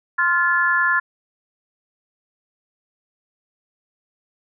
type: chord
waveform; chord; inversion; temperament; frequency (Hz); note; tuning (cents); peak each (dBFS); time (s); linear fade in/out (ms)
sine; F major; second; equal with one note detuned; 1046.5 / 1396.9 / 1726.8; C6 / F6 / A6; 0 / 0 / -33; -22 / -20 / -18; 0.18-1; 10
effects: none